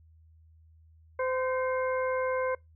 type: harmonic tone with a mistuned harmonic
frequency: 515 Hz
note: C5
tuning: 28 cents flat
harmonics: 1 / 2 / 3 / 4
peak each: -28 / -34 / -38 / -40 dBFS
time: 1.19-2.55 s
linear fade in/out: 5 ms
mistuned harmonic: 4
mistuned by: +58 cents
effects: noise-tail reverb RT60 0.2 s tail -25 dB re dry + added 80 Hz sine -55 dBFS peak until 2.75 s